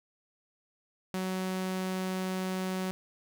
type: tone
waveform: sawtooth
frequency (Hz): 186.7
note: F#3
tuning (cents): +16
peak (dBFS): -27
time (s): 1.14-2.91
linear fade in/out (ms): 0
effects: none